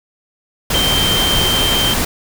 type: tone in noise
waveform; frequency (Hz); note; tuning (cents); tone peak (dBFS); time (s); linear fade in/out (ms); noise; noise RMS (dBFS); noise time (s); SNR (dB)
sine; 3136; G7; 0; -15; 0.74-1.94; 5; pink; -17; 0.7-2.05; -1
effects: none